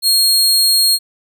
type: tone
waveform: sawtooth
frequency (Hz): 4260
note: C8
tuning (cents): +30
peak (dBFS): -7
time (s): 0.02-0.99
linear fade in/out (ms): 50
effects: none